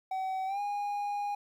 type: tone with pitch glide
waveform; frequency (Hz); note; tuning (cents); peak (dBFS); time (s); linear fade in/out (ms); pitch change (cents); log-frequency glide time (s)
triangle; 759 to 818.2; F#5 to G#5; +44 to -26; -29; 0.11-1.35; 5; +130; 0.46-0.6
effects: 11-bit